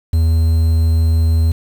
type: tone with quantisation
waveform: triangle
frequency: 81.2 Hz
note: E2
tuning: 26 cents flat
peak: -8 dBFS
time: 0.13-1.52 s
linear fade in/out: 5 ms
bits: 6
effects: none